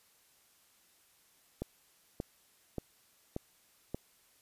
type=click train; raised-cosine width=2 ms; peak=-22 dBFS; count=5; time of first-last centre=1.62-3.946 s; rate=1.72 Hz; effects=white hiss -67 dBFS RMS until 4.41 s + resampled to 32000 Hz